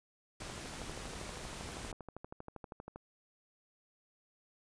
pink noise, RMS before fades -45 dBFS, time 0.4-1.92 s, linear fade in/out 5 ms
click train, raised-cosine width 1 ms, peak -31 dBFS, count 33, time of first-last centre 0.42-2.96 s, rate 12.6 Hz
effects resampled to 22050 Hz

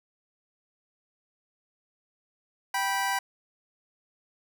25% pulse tone pair together, 782 / 980.1 Hz, G5 / B5, -4 / -13 cents, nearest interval major third, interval 391 cents, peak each -25 dBFS, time 2.74-3.19 s, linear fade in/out 5 ms, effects none

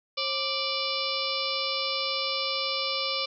harmonic tone with a mistuned harmonic, 587.3 Hz, D5, in tune, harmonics 1 / 2 / 4 / 5 / 6 / 7 / 8 / 9, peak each -35 / -35 / -35 / -35 / -35 / -35 / -35 / -35 dBFS, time 0.17-3.26 s, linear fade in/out 10 ms, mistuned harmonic 1, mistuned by -150 cents, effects none

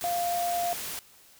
sine tone in noise, 698.5 Hz, F5, in tune, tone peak -26 dBFS, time 0.04-0.73 s, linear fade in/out 0 ms, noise white, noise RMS -36 dBFS, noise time 0.01-0.99 s, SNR +7 dB, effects white hiss -56 dBFS RMS until 1.39 s

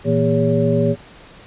sine tone cluster, 115.3 / 163.3 / 236.6 / 405.8 / 563 Hz, A#2 / E3 / A#3 / G#4 / C#5, -19 / -16 / +26 / -40 / +27 cents, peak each -20 dBFS, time 0.04-0.96 s, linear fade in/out 50 ms, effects pink hiss -43 dBFS RMS until 1.46 s + resampled to 8000 Hz

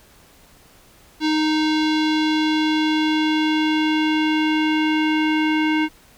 square tone with low-pass filter sweep, 310 Hz, D#4, 6 cents flat, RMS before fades -19 dBFS, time 1.2-5.89 s, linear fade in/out 50 ms, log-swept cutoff 4200 to 2500 Hz, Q 2.5, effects pink hiss -51 dBFS RMS until 6.17 s

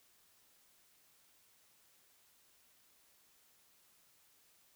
silence, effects white hiss -69 dBFS RMS until 4.75 s

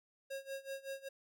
square tone with tremolo, 543 Hz, C#5, 36 cents flat, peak -40 dBFS, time 0.3-1.09 s, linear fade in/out 10 ms, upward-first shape sine, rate 5.3 Hz, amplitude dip 90%, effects none

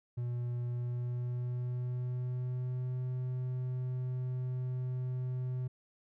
triangle tone with pitch glide, 121.3 to 126.96 Hz, B2 to B2, -31 to +48 cents, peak -31 dBFS, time 0.17-5.68 s, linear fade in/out 10 ms, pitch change +79 cents, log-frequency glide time 0.67-3.02 s, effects none

